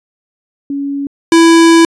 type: tone pair in turn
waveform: sine / square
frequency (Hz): 280.5 / 331.4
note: C#4 / E4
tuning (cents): +21 / +9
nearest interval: minor third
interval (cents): 288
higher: second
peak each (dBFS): -15 / -4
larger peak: second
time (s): 0.7-1.07 / 1.32-1.85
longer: second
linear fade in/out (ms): 2
effects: resampled to 22050 Hz